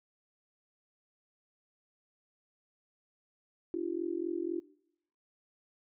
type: tone with amplitude modulation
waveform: sine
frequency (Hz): 341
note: F4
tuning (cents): -41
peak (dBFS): -28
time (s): 3.74-4.6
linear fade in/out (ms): 0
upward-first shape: sine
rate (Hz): 44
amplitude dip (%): 100
effects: noise-tail reverb RT60 0.8 s tail -21 dB re dry